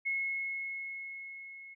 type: tone with level ramp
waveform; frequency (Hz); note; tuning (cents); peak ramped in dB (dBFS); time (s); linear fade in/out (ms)
sine; 2176; C#7; -33; -29 to -47; 0.05-1.75; 20
effects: none